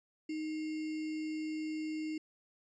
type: tone with sample-and-hold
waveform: sine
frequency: 311.1 Hz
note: D#4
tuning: in tune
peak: -35 dBFS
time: 0.29-2.18 s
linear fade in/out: 5 ms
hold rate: 2450 Hz
effects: resampled to 16000 Hz